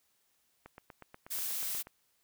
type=click train; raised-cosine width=0.5 ms; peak=-33 dBFS; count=11; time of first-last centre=0.66-1.871 s; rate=8.26 Hz
type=noise; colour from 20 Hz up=blue; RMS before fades=-36 dBFS; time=1.3-1.83 s; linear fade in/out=20 ms
effects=white hiss -74 dBFS RMS until 2.23 s